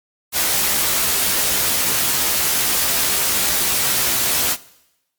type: noise with comb filter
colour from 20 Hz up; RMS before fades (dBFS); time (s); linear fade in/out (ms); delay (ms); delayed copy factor
white; -18; 0.32-4.57; 50; 15; +0.6
effects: noise-tail reverb RT60 0.9 s tail -20 dB re dry + MP3 96 kbps